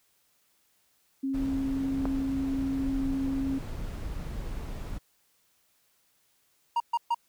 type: tone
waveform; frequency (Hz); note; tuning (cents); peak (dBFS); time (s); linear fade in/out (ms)
sine; 270; C#4; -45; -27; 1.23-3.59; 10
type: noise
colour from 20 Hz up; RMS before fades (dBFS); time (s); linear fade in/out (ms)
brown; -36; 1.33-4.99; 20
type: click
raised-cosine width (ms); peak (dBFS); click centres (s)
1; -17; 2.055
type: tone bursts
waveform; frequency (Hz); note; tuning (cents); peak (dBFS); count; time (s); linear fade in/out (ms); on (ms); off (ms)
triangle; 940; A#5; +14; -21; 3; 6.76-7.146; 5; 42; 130
effects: white hiss -69 dBFS RMS until 7.28 s